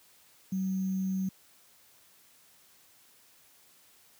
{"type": "tone with sample-and-hold", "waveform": "sine", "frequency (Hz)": 189.5, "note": "F#3", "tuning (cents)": 42, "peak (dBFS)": -28, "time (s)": [0.52, 1.29], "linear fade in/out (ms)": 5, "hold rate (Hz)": 6300, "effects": ["white hiss -61 dBFS RMS until 4.19 s", "high-pass 60 Hz 12 dB/octave"]}